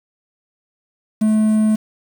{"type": "tone with quantisation", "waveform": "triangle", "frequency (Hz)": 216.2, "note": "A3", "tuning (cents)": -30, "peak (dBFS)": -10, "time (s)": [1.21, 1.76], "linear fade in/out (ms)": 10, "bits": 6, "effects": []}